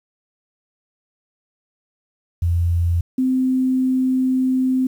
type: tone pair in turn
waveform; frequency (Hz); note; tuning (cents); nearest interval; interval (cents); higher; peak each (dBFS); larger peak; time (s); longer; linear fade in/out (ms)
sine; 85.7 / 258.6; F2 / C4; -32 / -20; octave + perfect fifth; 1912; second; -15; neither; 2.42-3.01 / 3.18-4.87; second; 5
effects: 8-bit